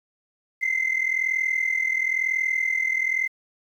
sine tone pair together, 2052 / 2093 Hz, C7 / C7, -34 / 0 cents, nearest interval unison, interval 34 cents, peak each -23 dBFS, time 0.61-3.28 s, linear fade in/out 20 ms, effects tanh soft clip ceiling -16 dBFS + 9-bit

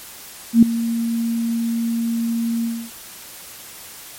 sine tone with ADSR envelope, 231 Hz, A#3, 16 cents flat, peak -3 dBFS, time 0.53-2.91 s, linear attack 96 ms, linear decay 3 ms, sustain -15 dB, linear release 280 ms, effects white hiss -38 dBFS RMS until 4.18 s + MP3 64 kbps

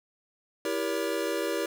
square chord, E diminished seventh, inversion none, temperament just, 329.6 / 395.6 / 474.7 / 569.6 Hz, E4 / G4 / Bb4 / Db5, 0 / +16 / +31 / +47 cents, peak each -34 dBFS, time 0.65-1.66 s, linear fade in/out 2 ms, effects none

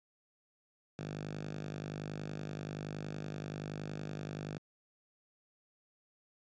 5% pulse tone with high-pass filter, 50.6 Hz, G#1, 44 cents flat, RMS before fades -42 dBFS, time 0.99-4.58 s, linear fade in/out 0 ms, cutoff 140 Hz, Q 3.4, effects resampled to 16000 Hz

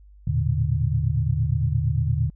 sine tone cluster, 80.5 / 111.5 / 120.2 / 146.4 Hz, E2 / A2 / B2 / D3, -41 / +23 / -46 / -5 cents, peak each -25 dBFS, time 0.27-2.3 s, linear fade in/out 5 ms, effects added 50 Hz sine -46 dBFS peak until 2.35 s

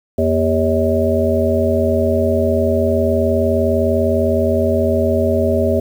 harmonic tone with a mistuned harmonic, 79.7 Hz, D#2, 42 cents sharp, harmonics 1 / 3 / 5 / 7 / 8, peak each -19 / -19 / -19 / -19 / -19 dBFS, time 0.18-5.8 s, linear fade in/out 5 ms, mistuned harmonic 1, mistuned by +150 cents, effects 7-bit

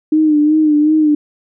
sine tone with vibrato, 304.5 Hz, D#4, 37 cents flat, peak -8 dBFS, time 0.12-1.15 s, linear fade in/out 5 ms, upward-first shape sine, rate 2.7 Hz, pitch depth 48 cents each way, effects none

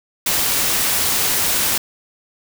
white noise with amplitude modulation, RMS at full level -17 dBFS, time 0.26-1.78 s, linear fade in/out 5 ms, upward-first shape sine, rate 254 Hz, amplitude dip 25%, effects none

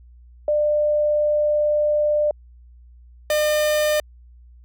sine / 45% pulse tone pair in turn, 597 / 604.6 Hz, D5 / D#5, +28 / -50 cents, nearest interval unison, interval 22 cents, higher second, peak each -16 / -17 dBFS, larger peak first, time 0.48-2.31 / 3.3-4 s, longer first, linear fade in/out 2 ms, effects added 60 Hz sine -44 dBFS peak until 4.64 s

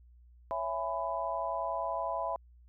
sine chord, C# minor seventh, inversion none, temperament just, 554.4 / 665.2 / 831.5 / 997.9 Hz, C#5 / E5 / G#5 / B5, 0 / +16 / +2 / +18 cents, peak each -40 / -35 / -40 / -35 dBFS, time 0.51-2.36 s, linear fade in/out 0 ms, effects added 60 Hz sine -55 dBFS peak until 2.68 s

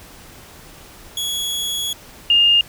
sawtooth / sine tone pair in turn, 3352 / 2824 Hz, G#7 / F7, +15 / +19 cents, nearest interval minor third, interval 296 cents, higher first, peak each -18 / -10 dBFS, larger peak second, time 1.17-1.93 / 2.3-2.61 s, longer first, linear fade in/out 2 ms, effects pink hiss -42 dBFS RMS until 2.68 s

